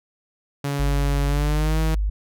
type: tone with pitch glide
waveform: sawtooth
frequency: 141.6 to 158.94 Hz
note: C#3 to D#3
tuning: +37 to +37 cents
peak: -19 dBFS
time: 0.64-1.95 s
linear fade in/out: 5 ms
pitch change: +200 cents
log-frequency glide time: 1.27-1.79 s
type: tone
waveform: sine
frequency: 50.5 Hz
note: G#1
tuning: 48 cents flat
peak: -19 dBFS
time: 0.79-2.1 s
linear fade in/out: 10 ms
effects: none